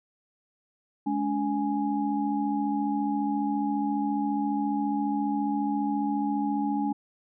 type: tone cluster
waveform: sine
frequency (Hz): 210.9 / 285.5 / 831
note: G#3 / D4 / G#5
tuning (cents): +27 / -49 / +1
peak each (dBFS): -30 / -27 / -31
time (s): 1.06-6.93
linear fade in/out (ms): 10
effects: none